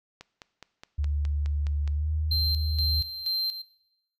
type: click train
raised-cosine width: 0.2 ms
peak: -25 dBFS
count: 9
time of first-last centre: 0.21-1.877 s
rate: 4.8 Hz
type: tone with pitch glide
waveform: sine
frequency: 73 to 77.3 Hz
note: D2 to D#2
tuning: -10 to -11 cents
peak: -24 dBFS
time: 0.98-3.02 s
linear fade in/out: 10 ms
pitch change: +99 cents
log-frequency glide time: 1.93-2.1 s
type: tone with tremolo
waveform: triangle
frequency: 4138 Hz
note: C8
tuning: 20 cents flat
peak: -23 dBFS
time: 2.31-3.62 s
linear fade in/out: 5 ms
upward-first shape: square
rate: 2.1 Hz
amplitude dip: 65%
effects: noise-tail reverb RT60 0.9 s tail -19 dB re dry